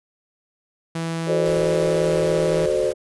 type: tone with pitch glide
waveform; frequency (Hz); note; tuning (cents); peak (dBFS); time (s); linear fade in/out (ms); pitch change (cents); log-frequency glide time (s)
sawtooth; 164.81 to 163.01; E3 to E3; 0 to -19; -20; 0.95-2.66; 5; -19; 1.12-2.46
type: chord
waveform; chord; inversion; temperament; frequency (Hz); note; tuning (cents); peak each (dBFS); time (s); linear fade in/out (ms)
sine; D dominant seventh; first; equal with one note detuned; 370 / 440 / 523.3 / 601.1; F#4 / A4 / C5 / D5; 0 / 0 / 0 / +40; -24 / -24 / -22 / -24; 1.26-2.94; 50
type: noise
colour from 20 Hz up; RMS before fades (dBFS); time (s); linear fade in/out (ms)
pink; -36; 1.45-2.93; 10
effects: resampled to 24000 Hz